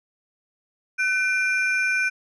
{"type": "ring-modulated tone", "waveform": "triangle", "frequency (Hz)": 1949, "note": "B6", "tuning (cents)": -23, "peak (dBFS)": -15, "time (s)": [0.98, 2.1], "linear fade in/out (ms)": 20, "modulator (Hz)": 438, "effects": ["resampled to 22050 Hz"]}